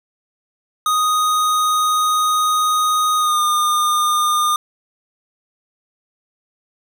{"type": "tone with pitch glide", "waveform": "square", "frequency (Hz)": [1244.5, 1213.3], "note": ["D#6", "D#6"], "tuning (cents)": [0, -44], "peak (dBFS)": -15, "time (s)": [0.86, 4.56], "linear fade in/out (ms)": 2, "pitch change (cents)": -44, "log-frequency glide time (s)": [3.17, 3.4], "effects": []}